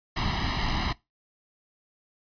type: noise with comb filter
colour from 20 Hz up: pink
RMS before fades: -27 dBFS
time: 0.16-0.93 s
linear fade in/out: 10 ms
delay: 1 ms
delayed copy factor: +0.85
effects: noise-tail reverb RT60 0.2 s tail -21 dB re dry + resampled to 11025 Hz